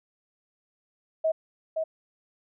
sine tone with echo, 639 Hz, D#5, 46 cents sharp, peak -21 dBFS, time 1.24-1.32 s, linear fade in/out 10 ms, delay 520 ms, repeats 1, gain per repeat -4 dB, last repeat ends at 1.84 s, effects none

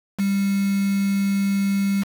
sine tone with quantisation, 197.7 Hz, G3, 15 cents sharp, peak -18 dBFS, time 0.18-2.04 s, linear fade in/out 20 ms, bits 5, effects none

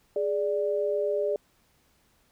sine tone pair together, 415.3 / 587.3 Hz, G#4 / D5, 0 / 0 cents, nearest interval tritone, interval 600 cents, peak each -27 dBFS, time 0.16-1.36 s, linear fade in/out 2 ms, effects pink hiss -66 dBFS RMS until 2.31 s

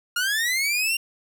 sawtooth linear sweep, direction up, 1396.9 to 2794 Hz, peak -18 dBFS, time 0.16-0.97 s, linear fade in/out 5 ms, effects none

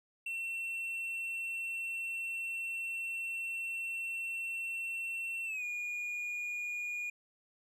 triangle tone with pitch glide, 2705 to 2438 Hz, E7 to D#7, +44 to -36 cents, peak -34 dBFS, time 0.26-7.1 s, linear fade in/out 5 ms, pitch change -180 cents, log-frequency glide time 5.45-5.64 s, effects none

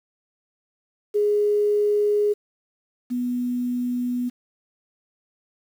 sine tone pair in turn, 415.3 / 245.9 Hz, G#4 / B3, 0 / -7 cents, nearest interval major sixth, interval 907 cents, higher first, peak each -17 / -22 dBFS, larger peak first, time 1.14-2.34 / 3.1-4.3 s, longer neither, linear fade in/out 20 ms, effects 8-bit

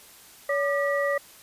sine tone cluster, 567 / 1201 / 1933 Hz, C#5 / D6 / B6, +39 / +38 / -38 cents, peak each -24 / -31 / -28 dBFS, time 0.49-1.18 s, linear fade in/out 5 ms, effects white hiss -50 dBFS RMS until 1.42 s + resampled to 32000 Hz

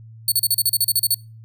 5% pulse tone bursts, 4435 Hz, C#8, in tune, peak -8 dBFS, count 12, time 0.28-1.144 s, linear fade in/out 2 ms, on 39 ms, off 36 ms, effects noise-tail reverb RT60 0.3 s tail -23 dB re dry + added 112 Hz sine -39 dBFS peak until 1.44 s

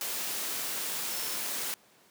sine tone in noise, 5330 Hz, E8, 18 cents sharp, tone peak -42 dBFS, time 1.11-1.35 s, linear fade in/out 0 ms, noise white, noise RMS -34 dBFS, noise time 0.01-1.74 s, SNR -11 dB, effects pink hiss -61 dBFS RMS until 2.1 s + high-pass 200 Hz 12 dB/octave

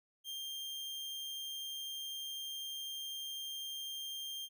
40% pulse tone, 3186 Hz, G7, 27 cents sharp, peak -40 dBFS, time 0.24-4.49 s, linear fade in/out 50 ms, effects none

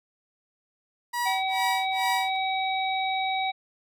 30% pulse tone with tremolo, 964 Hz, B5, 42 cents flat, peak -22 dBFS, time 1.13-2.37 s, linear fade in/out 10 ms, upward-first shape sine, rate 2.3 Hz, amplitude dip 100%
harmonic tone, 762 Hz, G5, 49 cents flat, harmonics 1 / 3 / 5, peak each -26 / -31 / -33 dBFS, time 1.25-3.52 s, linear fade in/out 20 ms
effects none

